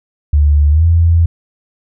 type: tone with pitch glide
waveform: sine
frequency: 73.4 to 83.83 Hz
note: D2 to E2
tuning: 0 to +30 cents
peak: -6 dBFS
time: 0.33-1.26 s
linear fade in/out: 5 ms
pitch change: +230 cents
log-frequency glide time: 0.7-0.85 s
effects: none